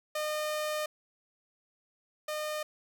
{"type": "tone pair in turn", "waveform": "sawtooth", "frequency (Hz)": [609, 609], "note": ["D#5", "D#5"], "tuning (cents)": [-37, -37], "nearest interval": "unison", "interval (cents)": 0, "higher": "neither", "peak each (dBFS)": [-27, -29], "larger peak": "first", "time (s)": [[0.15, 0.86], [2.28, 2.63]], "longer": "first", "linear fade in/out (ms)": 5, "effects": []}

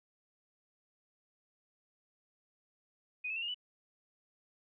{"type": "tone with pitch steps", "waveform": "sine", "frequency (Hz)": [2489, 2601, 2717, 2839, 2967], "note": ["D#7", "E7", "F7", "F7", "F#7"], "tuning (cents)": [0, -24, -48, 28, 4], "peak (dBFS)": -35, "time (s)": [3.24, 3.545], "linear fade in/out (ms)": 10, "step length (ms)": 61, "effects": []}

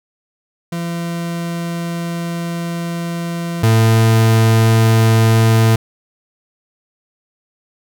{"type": "tone pair in turn", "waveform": "40% pulse", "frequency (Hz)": [170, 112.32], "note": ["F3", "A2"], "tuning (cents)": [-46, 36], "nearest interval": "perfect fifth", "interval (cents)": 718, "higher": "first", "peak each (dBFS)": [-19, -8], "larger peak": "second", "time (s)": [[0.72, 3.63], [3.63, 5.76]], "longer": "first", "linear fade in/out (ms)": 5, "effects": []}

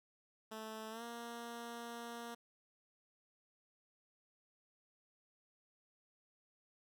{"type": "tone with pitch glide", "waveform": "10% pulse", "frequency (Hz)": [219.2, 234.9], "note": ["A3", "A#3"], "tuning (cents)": [-6, 13], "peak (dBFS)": -37, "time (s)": [0.51, 2.35], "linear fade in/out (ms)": 10, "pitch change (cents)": 119, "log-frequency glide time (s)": [0.9, 1.03], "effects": []}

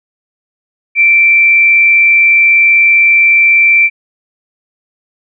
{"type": "tone with frequency modulation", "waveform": "sine", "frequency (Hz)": 2343, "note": "D7", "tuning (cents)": -5, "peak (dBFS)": -4, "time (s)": [0.95, 3.9], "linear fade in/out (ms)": 50, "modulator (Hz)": 101, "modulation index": 0.32, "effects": []}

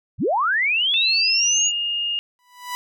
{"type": "linear sweep", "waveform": "sine", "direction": "up", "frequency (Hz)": [61.74, 6960], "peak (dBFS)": -17, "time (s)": [0.18, 1.72], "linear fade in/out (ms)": 50}
{"type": "tone with pitch glide", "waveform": "sine", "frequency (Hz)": [2663, 2838], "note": ["E7", "F7"], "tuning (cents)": [17, 27], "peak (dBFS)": -21, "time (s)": [0.94, 2.19], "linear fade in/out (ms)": 0, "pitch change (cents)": 110, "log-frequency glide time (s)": [1.22, 1.52]}
{"type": "tone with exponential growth", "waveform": "sawtooth", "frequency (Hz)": 987.8, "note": "B5", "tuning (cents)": 0, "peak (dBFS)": -20, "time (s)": [2.39, 2.75], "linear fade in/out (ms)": 0, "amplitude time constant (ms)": 78}
{"effects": []}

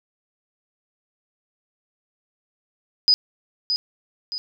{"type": "tone with echo", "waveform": "sine", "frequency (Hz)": 4978, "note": "D#8", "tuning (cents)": 0, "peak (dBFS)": -12, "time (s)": [3.08, 3.14], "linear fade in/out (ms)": 0, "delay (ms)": 620, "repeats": 2, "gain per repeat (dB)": -7, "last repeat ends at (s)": 4.38, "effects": []}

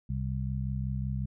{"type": "harmonic tone", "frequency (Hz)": 65.41, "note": "C2", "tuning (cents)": 0, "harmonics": [1, 2, 3], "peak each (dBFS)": [-34, -32, -37], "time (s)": [0.09, 1.26], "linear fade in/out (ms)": 10, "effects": []}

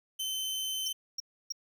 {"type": "tone", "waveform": "sawtooth", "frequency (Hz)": 3071, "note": "G7", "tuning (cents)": -36, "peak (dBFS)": -29, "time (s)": [0.19, 0.93], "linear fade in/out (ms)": 10}
{"type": "tone bursts", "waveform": "triangle", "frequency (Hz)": 5590, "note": "F8", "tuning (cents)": 1, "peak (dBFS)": -31, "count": 3, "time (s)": [0.86, 1.523], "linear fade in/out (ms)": 5, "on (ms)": 21, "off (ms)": 300}
{"effects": []}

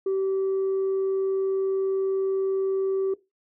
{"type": "tone", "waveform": "sine", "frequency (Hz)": 385.3, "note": "G4", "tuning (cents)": -30, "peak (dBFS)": -20, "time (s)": [0.06, 3.14], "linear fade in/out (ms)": 5, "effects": ["noise-tail reverb RT60 0.2 s tail -18 dB re dry", "tanh soft clip ceiling -20 dBFS"]}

